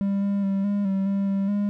triangle tone with pitch steps, 198.2 / 200.1 / 195.5 / 202.8 / 193.4 / 197.6 / 196.2 / 204 Hz, G3 / G3 / G3 / G#3 / G3 / G3 / G3 / G#3, +19 / +36 / -4 / -41 / -23 / +14 / +2 / -31 cents, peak -19 dBFS, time 0.01-1.69 s, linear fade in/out 0 ms, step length 210 ms, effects none

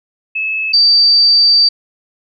sine tone pair in turn, 2597 / 4642 Hz, E7 / D8, -26 / -21 cents, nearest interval minor seventh, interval 1005 cents, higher second, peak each -15 / -6 dBFS, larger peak second, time 0.35-0.73 / 0.73-1.69 s, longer second, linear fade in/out 10 ms, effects none

